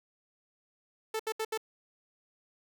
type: tone bursts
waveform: sawtooth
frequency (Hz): 440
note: A4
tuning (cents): 0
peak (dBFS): -27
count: 4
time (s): 1.14-1.576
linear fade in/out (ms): 5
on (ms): 55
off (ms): 72
effects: none